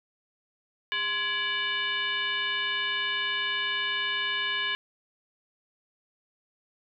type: tone with frequency modulation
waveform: sine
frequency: 2316 Hz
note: D7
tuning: 25 cents flat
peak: -26 dBFS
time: 0.92-4.75 s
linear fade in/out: 0 ms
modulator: 636 Hz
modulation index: 1.7
effects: none